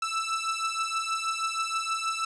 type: beating tone pair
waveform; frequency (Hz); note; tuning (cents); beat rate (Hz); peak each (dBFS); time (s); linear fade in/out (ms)
sawtooth; 1318.5 / 1324.8; E6 / E6; 0 / +8; 6.3; -27; 0.02-2.25; 5
effects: resampled to 22050 Hz + 9-bit